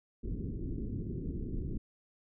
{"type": "low-pass noise", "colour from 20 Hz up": "pink", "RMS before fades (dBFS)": -37, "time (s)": [0.23, 1.78], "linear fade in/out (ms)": 10, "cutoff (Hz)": 390, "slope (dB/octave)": 48, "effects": []}